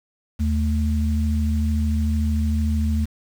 sine tone pair together, 77.78 / 220 Hz, D#2 / A3, 0 / 0 cents, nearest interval octave + tritone, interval 1800 cents, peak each -19 / -24 dBFS, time 0.39-3.06 s, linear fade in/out 20 ms, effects 7-bit

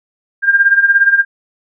sine tone with tremolo, 1602 Hz, G6, 37 cents sharp, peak -4 dBFS, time 0.42-1.25 s, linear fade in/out 50 ms, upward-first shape sine, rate 17 Hz, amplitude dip 75%, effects none

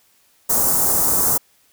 white band-stop noise, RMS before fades -17 dBFS, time 0.49-1.38 s, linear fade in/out 10 ms, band 1200 to 6800 Hz, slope 24 dB/octave, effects white hiss -58 dBFS RMS until 1.72 s

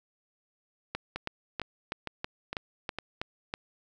two click trains, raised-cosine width 0.3 ms, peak -18 / -16 dBFS, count 5 / 9, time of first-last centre 1.16-2.986 / 0.95-3.539 s, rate 2.19 / 3.09 Hz, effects none

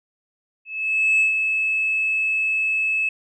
sine tone with ADSR envelope, 2600 Hz, E7, 24 cents flat, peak -12 dBFS, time 0.65-3.09 s, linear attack 550 ms, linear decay 120 ms, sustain -6 dB, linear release 4 ms, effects tanh soft clip ceiling -12 dBFS

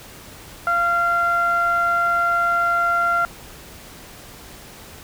sawtooth tone with low-pass filter, 690 Hz, F5, 21 cents flat, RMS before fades -19 dBFS, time 0.67-3.25 s, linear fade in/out 0 ms, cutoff 1400 Hz, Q 5.5, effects pink hiss -41 dBFS RMS until 5.03 s

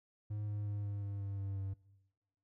triangle tone with pitch steps, 104.9 / 103.76 / 102.62 / 101.5 / 100.39 / 99.3 / 98.21 / 97.14 Hz, G#2 / G#2 / G#2 / G#2 / G2 / G2 / G2 / G2, +18 / -1 / -20 / -39 / +42 / +23 / +4 / -15 cents, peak -35 dBFS, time 0.3-1.74 s, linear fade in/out 10 ms, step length 180 ms, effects noise-tail reverb RT60 1.0 s tail -21 dB re dry

